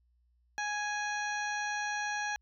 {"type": "harmonic tone with a mistuned harmonic", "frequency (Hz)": 831, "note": "G#5", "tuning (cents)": 1, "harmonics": [1, 2, 3, 4, 5, 7, 8], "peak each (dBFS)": [-36, -35, -42, -50, -47, -45, -52], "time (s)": [0.58, 2.36], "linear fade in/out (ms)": 0, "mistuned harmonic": 8, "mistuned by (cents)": -36, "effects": ["added 60 Hz sine -67 dBFS peak until 2.41 s"]}